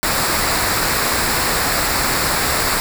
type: noise with comb filter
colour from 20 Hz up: pink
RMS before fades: -18 dBFS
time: 0.03-2.8 s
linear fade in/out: 0 ms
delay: 0.32 ms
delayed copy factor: -0.55
effects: none